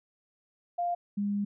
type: tone pair in turn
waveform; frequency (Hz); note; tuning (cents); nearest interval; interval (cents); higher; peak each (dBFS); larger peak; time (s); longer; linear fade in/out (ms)
sine; 699 / 203.2; F5 / G#3; +1 / -38; octave + major sixth; 2139; first; -27 / -27; neither; 0.78-0.95 / 1.17-1.45; second; 10
effects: none